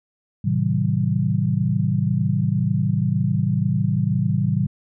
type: chord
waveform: sine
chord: A diminished seventh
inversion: none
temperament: just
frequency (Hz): 110 / 132 / 158.4 / 190.08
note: A2 / C3 / Eb3 / Gb3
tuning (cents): 0 / +16 / +31 / +47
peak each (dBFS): -23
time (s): 0.44-4.67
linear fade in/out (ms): 10
effects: none